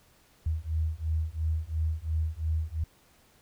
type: beating tone pair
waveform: sine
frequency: 78 / 80.9 Hz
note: D#2 / E2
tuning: +5 / -32 cents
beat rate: 2.9 Hz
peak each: -30 dBFS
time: 0.46-2.84 s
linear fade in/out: 5 ms
effects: pink hiss -62 dBFS RMS until 3.41 s